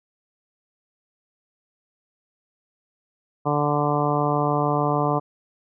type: harmonic tone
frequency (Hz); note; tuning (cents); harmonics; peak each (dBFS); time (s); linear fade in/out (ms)
146.83; D3; 0; 1 / 2 / 3 / 4 / 5 / 6 / 7 / 8; -25 / -27 / -27 / -28 / -26 / -31 / -27 / -30; 3.45-5.2; 20
effects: none